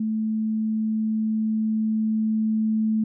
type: tone with level ramp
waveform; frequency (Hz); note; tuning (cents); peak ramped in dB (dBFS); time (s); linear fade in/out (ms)
sine; 218.5; A3; -12; -22 to -19; 0-3.04; 5
effects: none